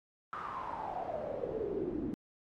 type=noise with band-pass filter sweep; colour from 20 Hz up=brown; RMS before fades=-38 dBFS; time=0.33-2.14 s; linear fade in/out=0 ms; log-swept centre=1300 to 280 Hz; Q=8.4; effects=AAC 48 kbps